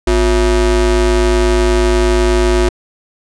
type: ring-modulated tone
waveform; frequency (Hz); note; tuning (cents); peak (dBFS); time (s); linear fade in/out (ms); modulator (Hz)
square; 151.9; D#3; -41; -7; 0.07-2.69; 5; 206
effects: resampled to 22050 Hz